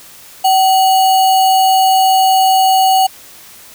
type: tone with sample-and-hold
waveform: sine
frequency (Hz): 761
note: F#5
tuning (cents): +48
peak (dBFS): -7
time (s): 0.44-3.07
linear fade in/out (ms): 10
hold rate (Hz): 3675
effects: white hiss -38 dBFS RMS until 3.74 s